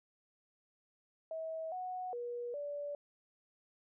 sine tone with pitch steps, 644 / 736 / 481.1 / 579 Hz, E5 / F#5 / B4 / D5, -41 / -9 / -45 / -25 cents, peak -38 dBFS, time 1.31-2.95 s, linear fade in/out 2 ms, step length 410 ms, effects none

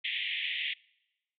white band-pass noise, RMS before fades -34 dBFS, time 0.04-0.74 s, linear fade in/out 10 ms, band 1900 to 3500 Hz, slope 96 dB/octave, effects noise-tail reverb RT60 1.0 s tail -26 dB re dry

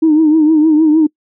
sine tone with vibrato, 311.1 Hz, D#4, in tune, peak -5 dBFS, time 0.02-1.07 s, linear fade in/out 10 ms, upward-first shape triangle, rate 6.5 Hz, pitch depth 83 cents each way, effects noise-tail reverb RT60 0.1 s tail -26 dB re dry + tanh soft clip ceiling -2 dBFS

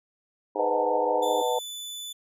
harmonic tone, 103.83 Hz, G#2, in tune, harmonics 3 / 4 / 5 / 6 / 7 / 8 / 9, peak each -36 / -33 / -33 / -37 / -37 / -36 / -36 dBFS, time 0.55-1.42 s, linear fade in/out 5 ms
sine chord, B dominant seventh, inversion none, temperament just, 493.9 / 617.4 / 740.8 / 889 Hz, B4 / D#5 / F#5 / A5, 0 / -14 / +2 / +18 cents, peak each -26 / -32 / -31 / -28 dBFS, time 0.59-1.59 s, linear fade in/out 5 ms
sawtooth tone with pitch glide, 3520 to 3490 Hz, A7 to A7, 0 to -15 cents, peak -32 dBFS, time 1.22-2.13 s, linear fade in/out 10 ms, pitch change -15 cents, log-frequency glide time 1.43-1.62 s
effects none

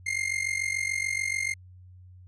45% pulse tone with amplitude modulation, 2118 Hz, C7, 21 cents sharp, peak -23 dBFS, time 0.06-1.54 s, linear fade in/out 10 ms, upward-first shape sine, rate 46.9 Hz, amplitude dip 85%, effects added 91 Hz sine -47 dBFS peak until 2.27 s + resampled to 24000 Hz

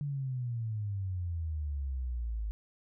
sine exponential sweep, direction down, 146.83 to 51.91 Hz, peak -32 dBFS, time 0.01-2.51 s, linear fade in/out 0 ms, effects none

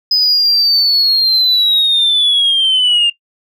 sine linear sweep, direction down, 5040 to 2794 Hz, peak -7 dBFS, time 0.11-3.1 s, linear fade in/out 5 ms, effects noise-tail reverb RT60 0.1 s tail -19 dB re dry + tanh soft clip ceiling -6 dBFS

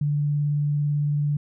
sine tone with vibrato, 146.5 Hz, D3, 4 cents flat, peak -20 dBFS, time 0.01-1.37 s, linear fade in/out 5 ms, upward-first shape triangle, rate 18 Hz, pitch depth 13 cents each way, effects none

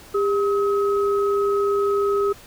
sine tone pair together, 401.6 / 1275 Hz, G4 / D#6, +42 / +42 cents, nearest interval octave + minor sixth, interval 2000 cents, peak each -18 / -25 dBFS, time 0.14-2.33 s, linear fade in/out 10 ms, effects pink hiss -45 dBFS RMS until 2.46 s

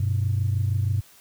sine tone pair together, 97.12 / 123.47 Hz, G2 / B2, -16 / 0 cents, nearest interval major third, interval 416 cents, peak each -21 / -25 dBFS, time 0-1.01 s, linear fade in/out 5 ms, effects tanh soft clip ceiling -14 dBFS + white hiss -53 dBFS RMS until 1.2 s

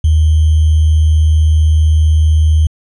sine tone with sample-and-hold, 77.78 Hz, D#2, in tune, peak -6 dBFS, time 0.04-2.67 s, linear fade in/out 5 ms, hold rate 3150 Hz, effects resampled to 24000 Hz

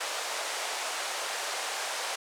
pink band-pass noise, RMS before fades -34 dBFS, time 0-2.16 s, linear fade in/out 10 ms, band 550 to 9400 Hz, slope 24 dB/octave, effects none

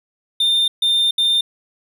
triangle tone bursts at uneven times, 3610 Hz, A7, 44 cents sharp, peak -12 dBFS, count 3, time 0.4-0.68 / 0.82-1.11 / 1.18-1.41 s, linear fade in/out 5 ms, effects none

